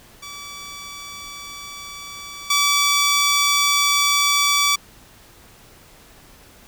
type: tone with level steps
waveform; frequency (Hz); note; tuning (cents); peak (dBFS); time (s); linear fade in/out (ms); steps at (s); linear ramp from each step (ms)
10% pulse; 1151; D6; -35; -25 / -7; 0.22-4.76; 10; 2.5; 5
effects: pink hiss -48 dBFS RMS until 6.67 s